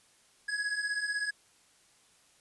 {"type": "beating tone pair", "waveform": "square", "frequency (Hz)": [1661.2, 1677.2], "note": ["G#6", "G#6"], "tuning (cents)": [0, 17], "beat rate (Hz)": 16, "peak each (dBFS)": [-37, -33], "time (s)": [0.48, 1.31], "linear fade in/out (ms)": 10, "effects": ["white hiss -64 dBFS RMS until 2.4 s", "resampled to 24000 Hz"]}